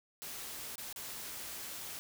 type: noise with dropouts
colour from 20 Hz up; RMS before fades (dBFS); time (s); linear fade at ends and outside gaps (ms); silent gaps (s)
white; -44; 0.22-1.99; 0; 0.756-0.781 / 0.927-0.961
effects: none